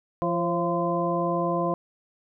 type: harmonic tone with a mistuned harmonic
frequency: 171.5 Hz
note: F3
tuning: 31 cents flat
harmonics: 1 / 2 / 3 / 4 / 6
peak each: -29 / -29 / -29 / -29 / -29 dBFS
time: 0.22-1.74 s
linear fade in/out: 0 ms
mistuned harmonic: 3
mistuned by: +61 cents
effects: none